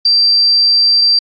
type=tone; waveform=sine; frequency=4699 Hz; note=D8; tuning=in tune; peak=-7 dBFS; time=0.05-1.19 s; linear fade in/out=5 ms; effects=AAC 48 kbps